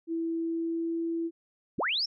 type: tone with pitch glide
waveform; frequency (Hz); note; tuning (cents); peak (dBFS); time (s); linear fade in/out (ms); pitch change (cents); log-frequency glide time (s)
sine; 330 to 332.5; E4 to E4; +2 to +15; -28; 0.07-1.31; 50; +13; 0.37-0.99
type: linear sweep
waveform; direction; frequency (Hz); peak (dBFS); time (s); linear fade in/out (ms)
sine; up; 65.4 to 5588; -26; 1.78-2.06; 10
effects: none